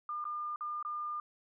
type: tone with dropouts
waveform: sine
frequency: 1205 Hz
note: D6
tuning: 44 cents sharp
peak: -35 dBFS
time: 0.09-1.2 s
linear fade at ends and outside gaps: 2 ms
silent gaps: 0.242-0.252 / 0.56-0.608 / 0.827-0.849 s
effects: none